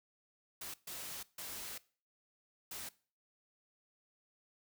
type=noise bursts at uneven times; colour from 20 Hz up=white; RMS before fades=-45 dBFS; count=4; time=0.61-0.74 / 0.87-1.23 / 1.38-1.78 / 2.71-2.89 s; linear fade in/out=5 ms; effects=noise-tail reverb RT60 0.4 s tail -20 dB re dry